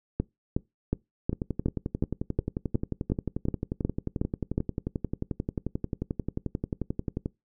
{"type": "two click trains", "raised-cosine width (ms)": 3, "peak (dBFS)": [-16, -12], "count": [68, 13], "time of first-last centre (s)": [[1.33, 7.259], [0.2, 4.58]], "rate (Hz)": [11.3, 2.74], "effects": ["noise-tail reverb RT60 0.2 s tail -23 dB re dry"]}